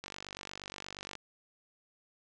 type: click train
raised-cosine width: 0.2 ms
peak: -24 dBFS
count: 55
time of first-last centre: 0.04-1.153 s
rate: 48.5 Hz
effects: resampled to 22050 Hz